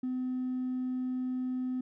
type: tone with hard clipping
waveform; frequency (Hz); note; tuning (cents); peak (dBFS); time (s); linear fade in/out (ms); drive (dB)
sine; 254.5; C4; -48; -31; 0.03-1.81; 5; 1
effects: none